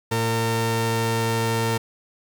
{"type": "tone pair together", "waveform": "sawtooth", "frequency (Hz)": [113.97, 455.9], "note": ["A#2", "A#4"], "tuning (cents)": [-39, -39], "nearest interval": "2 octaves", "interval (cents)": 2400, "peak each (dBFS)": -19, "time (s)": [0.11, 1.78], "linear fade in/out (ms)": 10, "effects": []}